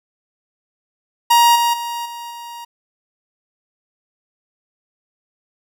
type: tone with level steps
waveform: 45% pulse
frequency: 944 Hz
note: A#5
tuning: 22 cents sharp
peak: -9 / -14 / -23 / -29 / -31 dBFS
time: 1.3-2.65 s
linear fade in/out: 10 ms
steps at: 1.55 / 1.73 / 2.05 / 2.3 s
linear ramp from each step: 10 ms
effects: none